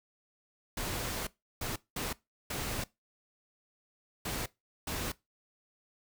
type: noise bursts at uneven times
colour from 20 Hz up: pink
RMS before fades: -36 dBFS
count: 6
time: 0.77-1.27 / 1.61-1.76 / 1.96-2.13 / 2.5-2.84 / 4.25-4.46 / 4.87-5.12 s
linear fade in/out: 5 ms
effects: noise-tail reverb RT60 0.2 s tail -20 dB re dry